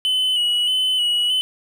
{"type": "tone with vibrato", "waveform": "triangle", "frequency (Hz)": 2977, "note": "F#7", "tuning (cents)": 10, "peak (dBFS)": -15, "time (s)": [0.05, 1.41], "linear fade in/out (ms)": 0, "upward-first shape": "square", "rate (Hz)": 1.6, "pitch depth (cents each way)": 31, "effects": []}